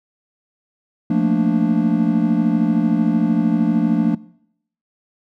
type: chord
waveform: triangle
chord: Bb major seventh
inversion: second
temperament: equal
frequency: 174.61 / 220 / 233.1 / 293.7 Hz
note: F3 / A3 / Bb3 / D4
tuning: 0 / 0 / 0 / 0 cents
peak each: -18 dBFS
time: 1.1-4.15 s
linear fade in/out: 5 ms
effects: noise-tail reverb RT60 0.7 s tail -21 dB re dry